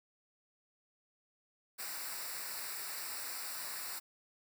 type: noise with comb filter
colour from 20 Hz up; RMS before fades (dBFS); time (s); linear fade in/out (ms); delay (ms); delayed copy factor
white; -42; 1.78-4; 20; 0.31; -0.8
effects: none